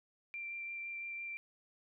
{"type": "tone with vibrato", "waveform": "sine", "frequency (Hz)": 2362, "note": "D7", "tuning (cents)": 9, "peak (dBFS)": -40, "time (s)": [0.34, 1.37], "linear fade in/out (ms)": 0, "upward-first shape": "sine", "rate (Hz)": 5.9, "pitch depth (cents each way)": 9, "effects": []}